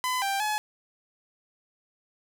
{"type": "tone with pitch steps", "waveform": "sawtooth", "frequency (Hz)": [1010, 788, 850], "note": ["B5", "G5", "G#5"], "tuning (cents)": [39, 9, 40], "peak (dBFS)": -22, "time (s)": [0.04, 0.58], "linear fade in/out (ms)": 0, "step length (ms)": 180, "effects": []}